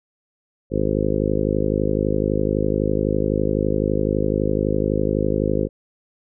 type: harmonic tone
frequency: 51.91 Hz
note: G#1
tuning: in tune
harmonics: 1 / 2 / 3 / 4 / 5 / 6 / 7 / 8 / 9 / 10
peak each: -27 / -27 / -27 / -27 / -27 / -27 / -27 / -27 / -27 / -27 dBFS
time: 0.7-5.69 s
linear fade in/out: 50 ms
effects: none